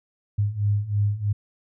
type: beating tone pair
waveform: sine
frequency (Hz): 101.1 / 104.2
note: G#2 / G#2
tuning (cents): -46 / +6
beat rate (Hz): 3.1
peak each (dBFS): -25 / -22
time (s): 0.38-1.33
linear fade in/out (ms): 10
effects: none